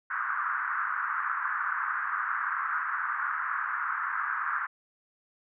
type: band-pass noise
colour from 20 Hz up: white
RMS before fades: -31 dBFS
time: 0.1-4.67 s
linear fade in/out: 10 ms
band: 1100 to 1600 Hz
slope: 48 dB/octave
effects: none